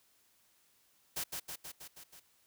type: noise with echo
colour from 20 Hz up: white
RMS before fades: -37 dBFS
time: 1.16-1.24 s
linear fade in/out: 10 ms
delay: 160 ms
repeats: 6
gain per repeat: -3 dB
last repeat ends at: 2.2 s
effects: white hiss -70 dBFS RMS until 2.46 s